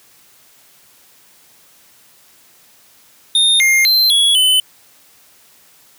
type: tone with pitch steps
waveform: square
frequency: 3657 / 2120 / 4111 / 3358 / 3025 Hz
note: A#7 / C7 / C8 / G#7 / F#7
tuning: -34 / +22 / -31 / +18 / +38 cents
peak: -10 dBFS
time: 3.35-4.6 s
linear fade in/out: 2 ms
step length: 250 ms
effects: white hiss -49 dBFS RMS until 5.98 s + high-pass 80 Hz 12 dB/octave